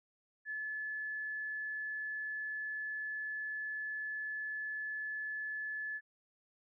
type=tone; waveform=sine; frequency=1724 Hz; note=A6; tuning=36 cents flat; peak=-37 dBFS; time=0.45-6.01 s; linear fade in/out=50 ms; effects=none